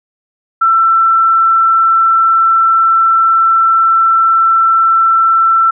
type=tone; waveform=sine; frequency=1339 Hz; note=E6; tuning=27 cents sharp; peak=-6 dBFS; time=0.61-5.71 s; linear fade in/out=10 ms; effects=none